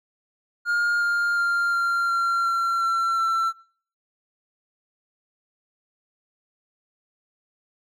triangle tone with pitch steps, 1416 / 1405.4 / 1394.9 / 1384.5 / 1374.1 / 1363.8 / 1353.6 / 1343.5 Hz, F6 / F6 / F6 / F6 / F6 / F6 / E6 / E6, +23 / +10 / -2 / -15 / -29 / -42 / +45 / +33 cents, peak -18 dBFS, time 0.65-3.53 s, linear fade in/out 50 ms, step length 360 ms, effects noise-tail reverb RT60 0.6 s tail -25 dB re dry

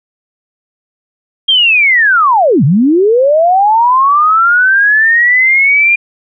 sine linear two-way sweep, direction down then up, 3243 to 123.47 to 2417 Hz, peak -5 dBFS, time 1.48-5.96 s, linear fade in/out 10 ms, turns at 2.64 s, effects none

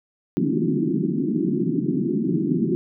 white band-pass noise, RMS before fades -22 dBFS, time 0.37-2.75 s, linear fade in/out 0 ms, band 140 to 370 Hz, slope 96 dB/octave, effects none

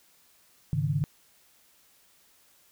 sine chord, Ab suspended fourth, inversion none, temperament equal, 103.83 / 138.59 / 155.56 Hz, Ab2 / Db3 / Eb3, 0 / 0 / 0 cents, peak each -32 / -28 / -28 dBFS, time 0.73-1.04 s, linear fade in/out 0 ms, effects white hiss -62 dBFS RMS until 2.71 s

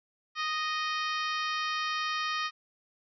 harmonic tone, 621 Hz, D#5, 3 cents flat, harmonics 2 / 3 / 4 / 5 / 6 / 7 / 8 / 9, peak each -32 / -36 / -38 / -40 / -42 / -43 / -44 / -45 dBFS, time 0.35-2.51 s, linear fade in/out 50 ms, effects none

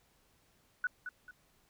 sine tone with echo, 1480 Hz, F#6, in tune, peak -29 dBFS, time 0.84-0.87 s, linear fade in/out 2 ms, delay 220 ms, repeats 2, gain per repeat -9 dB, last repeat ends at 1.31 s, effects pink hiss -70 dBFS RMS until 1.69 s

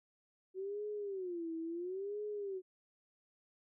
sine tone with vibrato, 370 Hz, F#4, in tune, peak -38 dBFS, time 0.54-2.62 s, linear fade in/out 50 ms, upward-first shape sine, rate 0.73 Hz, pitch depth 220 cents each way, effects none

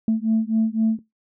sine beating tone pair, 220 / 223.9 Hz, A3 / A3, 0 / +30 cents, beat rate 3.9 Hz, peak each -20 dBFS, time 0.08-0.99 s, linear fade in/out 2 ms, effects noise-tail reverb RT60 0.2 s tail -20 dB re dry + tanh soft clip ceiling -12 dBFS

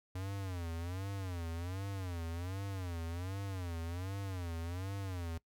square tone with vibrato, 90.5 Hz, F#2, 38 cents flat, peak -39 dBFS, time 0.15-5.38 s, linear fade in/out 5 ms, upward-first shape sine, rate 1.3 Hz, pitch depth 160 cents each way, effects noise-tail reverb RT60 0.1 s tail -21 dB re dry

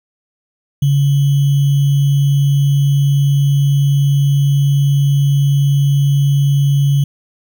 sine tone with sample-and-hold, 140.6 Hz, C#3, 25 cents sharp, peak -9 dBFS, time 0.82-7.04 s, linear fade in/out 5 ms, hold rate 3150 Hz, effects none

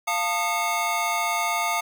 square tone cluster, 695 / 894 / 1229 / 2181 Hz, F5 / A5 / D#6 / C#7, -9 / +27 / -22 / -29 cents, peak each -29 dBFS, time 0.07-1.81 s, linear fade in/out 10 ms, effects none

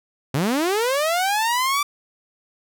sawtooth linear sweep, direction up, 123.47 to 1174 Hz, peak -15 dBFS, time 0.34-1.83 s, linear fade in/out 5 ms, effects none

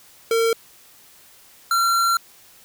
square tone pair in turn, 456.1 / 1366.8 Hz, A#4 / F6, -38 / -38 cents, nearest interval octave + perfect fifth, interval 1900 cents, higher second, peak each -17 dBFS, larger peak neither, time 0.31-0.53 / 1.71-2.17 s, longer second, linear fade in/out 2 ms, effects white hiss -50 dBFS RMS until 2.64 s

